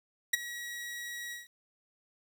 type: tone with ADSR envelope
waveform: sawtooth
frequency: 1914 Hz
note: A#6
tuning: 45 cents sharp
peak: -18 dBFS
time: 0.33-1.48 s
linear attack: 8 ms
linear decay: 17 ms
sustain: -17 dB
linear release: 160 ms
effects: 10-bit